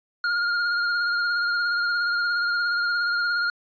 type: tone with vibrato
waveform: square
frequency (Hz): 1415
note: F6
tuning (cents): +22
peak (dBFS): -22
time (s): 0.24-3.5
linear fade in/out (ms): 2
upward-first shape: triangle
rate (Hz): 17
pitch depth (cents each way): 33
effects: resampled to 11025 Hz